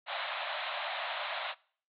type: band-pass noise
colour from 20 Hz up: pink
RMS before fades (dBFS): -37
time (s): 0.06-1.55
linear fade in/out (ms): 50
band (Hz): 580 to 4000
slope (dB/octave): 96
effects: noise-tail reverb RT60 0.5 s tail -23 dB re dry